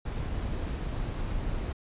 brown noise, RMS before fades -32 dBFS, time 0.05-1.73 s, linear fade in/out 10 ms, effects resampled to 8000 Hz

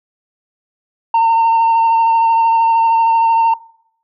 sine tone with vibrato, 911 Hz, A#5, 40 cents flat, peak -6 dBFS, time 1.14-3.54 s, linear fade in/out 5 ms, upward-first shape sine, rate 13 Hz, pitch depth 15 cents each way, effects noise-tail reverb RT60 0.7 s tail -23 dB re dry + tanh soft clip ceiling -8 dBFS

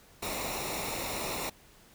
pink noise with comb filter, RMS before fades -35 dBFS, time 0.22-1.5 s, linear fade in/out 10 ms, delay 0.63 ms, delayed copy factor -0.65, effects pink hiss -58 dBFS RMS until 1.94 s

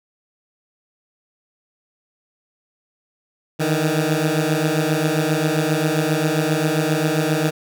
15% pulse beating tone pair, 152.1 / 159.6 Hz, D#3 / D#3, -39 / +44 cents, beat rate 7.5 Hz, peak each -14 dBFS, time 3.59-7.51 s, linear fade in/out 20 ms, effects none

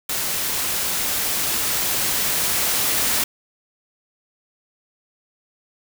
white noise with level ramp, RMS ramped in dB -24 to -20 dBFS, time 0.09-3.24 s, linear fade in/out 5 ms, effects none

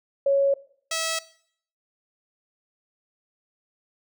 sine / 5% pulse tone pair in turn, 554.4 / 649.8 Hz, C#5 / E5, 0 / -25 cents, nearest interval minor third, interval 275 cents, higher second, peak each -17 / -14 dBFS, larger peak second, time 0.26-0.54 / 0.91-1.19 s, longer neither, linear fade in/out 5 ms, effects noise-tail reverb RT60 0.6 s tail -19 dB re dry

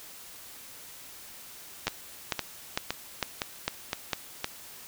two click trains, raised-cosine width 0.2 ms, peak -11 / -9 dBFS, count 6 / 6, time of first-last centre 1.88-4.444 / 1.87-4.132 s, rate 1.95 / 2.21 Hz, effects white hiss -47 dBFS RMS until 4.87 s

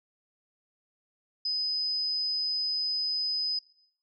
sine tone with amplitude modulation, 5020 Hz, D#8, 15 cents sharp, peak -26 dBFS, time 1.45-3.59 s, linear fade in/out 5 ms, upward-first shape sine, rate 163 Hz, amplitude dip 25%, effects noise-tail reverb RT60 0.6 s tail -17 dB re dry

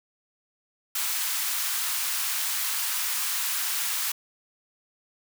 white high-pass noise, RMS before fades -28 dBFS, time 0.95-4.12 s, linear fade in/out 5 ms, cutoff 940 Hz, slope 24 dB/octave, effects none

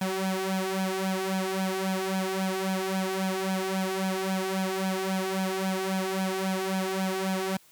sawtooth tone with flanger, 189.7 Hz, F#3, 43 cents sharp, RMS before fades -29 dBFS, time 0.01-7.57 s, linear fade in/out 5 ms, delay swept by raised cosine 1.2 to 2.6 ms, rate 3.7 Hz, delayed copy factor +0.8, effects white hiss -58 dBFS RMS until 7.71 s + high-pass 60 Hz 12 dB/octave

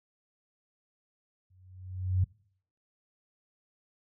sine tone with exponential growth, 92.5 Hz, F#2, in tune, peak -20 dBFS, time 1.5-2.24 s, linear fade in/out 5 ms, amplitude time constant 160 ms, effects noise-tail reverb RT60 0.6 s tail -24 dB re dry + high-pass 60 Hz 12 dB/octave

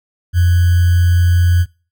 sine tone with sample-and-hold, 87.5 Hz, F2, 4 cents sharp, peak -8 dBFS, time 0.33-1.66 s, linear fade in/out 50 ms, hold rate 1575 Hz, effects noise-tail reverb RT60 0.4 s tail -24 dB re dry

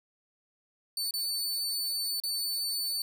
sawtooth tone with dropouts, 4503 Hz, C#8, 26 cents sharp, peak -27 dBFS, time 0.97-3.02 s, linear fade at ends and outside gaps 2 ms, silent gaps 1.109-1.138 / 2.201-2.236 s, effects none

